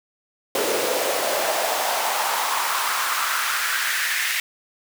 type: noise with high-pass filter sweep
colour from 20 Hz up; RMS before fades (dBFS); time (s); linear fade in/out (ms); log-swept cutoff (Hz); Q
pink; -23; 0.55-4.4; 2; 430 to 2000; 3.1
effects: none